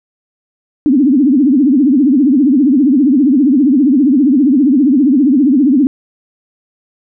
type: tone with vibrato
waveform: sine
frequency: 273.3 Hz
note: C#4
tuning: 24 cents flat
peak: -6 dBFS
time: 0.86-5.87 s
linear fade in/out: 0 ms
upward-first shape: triangle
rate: 15 Hz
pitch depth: 260 cents each way
effects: none